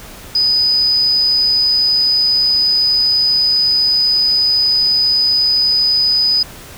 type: tone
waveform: triangle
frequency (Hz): 4984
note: D#8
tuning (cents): +2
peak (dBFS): -7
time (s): 0.35-6.43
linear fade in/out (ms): 5
effects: tanh soft clip ceiling -9 dBFS + pink hiss -35 dBFS RMS until 6.77 s